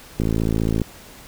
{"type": "click train", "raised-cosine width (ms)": 3, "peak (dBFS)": -8, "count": 35, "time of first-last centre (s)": [0.2, 0.817], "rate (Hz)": 55.1, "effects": ["pink hiss -43 dBFS RMS until 1.27 s"]}